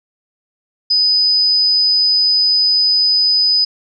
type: tone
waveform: sine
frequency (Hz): 4996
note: D#8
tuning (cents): +6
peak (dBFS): -10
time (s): 0.9-3.65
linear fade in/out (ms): 10
effects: none

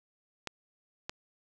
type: clicks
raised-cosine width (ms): 0.2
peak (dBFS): -18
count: 2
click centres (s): 0.473 / 1.095
effects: none

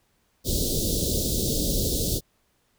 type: band-stop noise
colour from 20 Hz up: pink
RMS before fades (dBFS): -25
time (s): 0.44-2.21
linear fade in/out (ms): 50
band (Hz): 560 to 3600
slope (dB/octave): 48
effects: pink hiss -68 dBFS RMS until 2.78 s

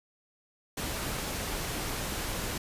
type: noise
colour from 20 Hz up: pink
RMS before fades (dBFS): -34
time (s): 0.77-2.58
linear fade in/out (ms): 5
effects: resampled to 32000 Hz

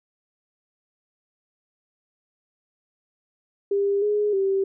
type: tone with pitch steps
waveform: sine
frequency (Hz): 400.1 / 416.6 / 388.6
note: G4 / G#4 / G4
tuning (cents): +35 / +5 / -15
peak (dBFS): -19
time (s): 3.71-4.64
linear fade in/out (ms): 5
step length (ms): 310
effects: none

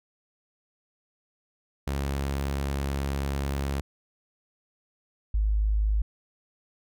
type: tone pair in turn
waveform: sawtooth / sine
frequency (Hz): 69.3 / 52.37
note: C#2 / G#1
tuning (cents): 0 / +15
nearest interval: perfect fourth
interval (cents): 485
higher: first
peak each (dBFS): -23 / -21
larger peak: second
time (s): 1.87-3.81 / 5.34-6.02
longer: first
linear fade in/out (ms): 5
effects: none

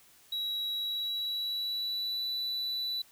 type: tone with pitch glide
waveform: triangle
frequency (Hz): 3878 to 3966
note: B7 to B7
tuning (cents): -32 to +7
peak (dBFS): -30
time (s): 0.32-3.02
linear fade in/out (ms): 5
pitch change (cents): +39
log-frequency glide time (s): 0.74-2.25
effects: white hiss -60 dBFS RMS until 3.11 s

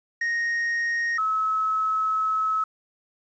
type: tone pair in turn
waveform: triangle / sine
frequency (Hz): 1864.7 / 1292.2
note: A#6 / E6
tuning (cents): 0 / -35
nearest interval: tritone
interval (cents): 635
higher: first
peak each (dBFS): -21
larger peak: neither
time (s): 0.21-1.18 / 1.18-2.64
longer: second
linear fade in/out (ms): 5
effects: resampled to 16000 Hz + 9-bit

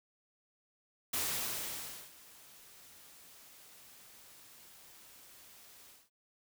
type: noise with ADSR envelope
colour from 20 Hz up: white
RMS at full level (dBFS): -34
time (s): 1.13-6.1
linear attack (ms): 8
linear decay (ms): 960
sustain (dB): -23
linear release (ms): 200
effects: none

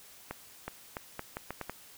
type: accelerating click train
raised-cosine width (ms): 0.5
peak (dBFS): -21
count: 8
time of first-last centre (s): 0.31-1.696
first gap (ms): 370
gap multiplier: 0.78
effects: white hiss -54 dBFS RMS until 1.97 s

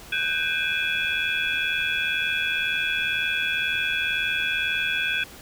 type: tone cluster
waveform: sine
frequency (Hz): 1510 / 1592 / 2420 / 2578 / 3374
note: F#6 / G6 / D#7 / E7 / G#7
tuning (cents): +35 / +26 / -49 / -39 / +27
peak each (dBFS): -29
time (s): 0.12-5.24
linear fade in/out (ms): 5
effects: pink hiss -44 dBFS RMS until 5.41 s

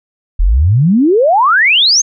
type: exponential sweep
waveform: sine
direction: up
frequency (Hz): 37 to 6610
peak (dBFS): -6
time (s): 0.39-2.02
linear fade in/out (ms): 10
effects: none

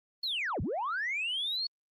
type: linear two-way sweep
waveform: sine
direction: down then up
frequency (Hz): 4435 to 55 to 4435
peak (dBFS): -29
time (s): 0.23-1.67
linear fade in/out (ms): 5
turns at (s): 0.61
effects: tanh soft clip ceiling -27 dBFS + Opus 32 kbps

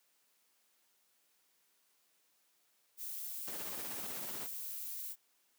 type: noise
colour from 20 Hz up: violet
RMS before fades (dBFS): -43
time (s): 2.97-5.16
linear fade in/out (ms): 50
type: noise with tremolo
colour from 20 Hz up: pink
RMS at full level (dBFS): -45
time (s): 3.47-4.47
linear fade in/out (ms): 10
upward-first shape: sine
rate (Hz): 16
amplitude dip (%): 45
effects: white hiss -74 dBFS RMS until 5.58 s + high-pass 200 Hz 12 dB/octave

